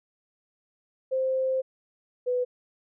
sine tone pair in turn, 523.3 / 496.9 Hz, C5 / B4, 0 / +11 cents, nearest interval minor second, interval 89 cents, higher first, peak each -23 dBFS, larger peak neither, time 1.11-1.62 / 2.26-2.45 s, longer first, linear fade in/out 20 ms, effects none

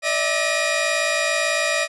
sawtooth tone cluster, 590 / 648 / 1897 / 2443 Hz, D5 / E5 / A#6 / D#7, +8 / -30 / +30 / -32 cents, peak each -21 dBFS, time 0.02-1.88 s, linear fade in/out 50 ms, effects resampled to 22050 Hz

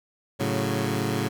15% pulse chord, F# minor, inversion first, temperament equal, 110 / 138.59 / 185 Hz, A2 / C#3 / F#3, 0 / 0 / 0 cents, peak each -21 / -22 / -24 dBFS, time 0.39-1.29 s, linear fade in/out 20 ms, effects none

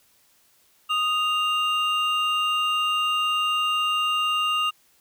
triangle tone pair together, 1243 / 2798 Hz, D#6 / F7, -2 / +3 cents, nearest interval octave + major second, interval 1405 cents, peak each -22 dBFS, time 0.89-4.71 s, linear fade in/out 20 ms, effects white hiss -61 dBFS RMS until 5 s

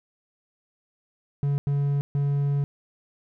triangle tone bursts at uneven times, 141.9 Hz, C#3, 41 cents sharp, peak -19 dBFS, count 3, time 1.43-1.58 / 1.67-2.01 / 2.15-2.64 s, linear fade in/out 0 ms, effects none

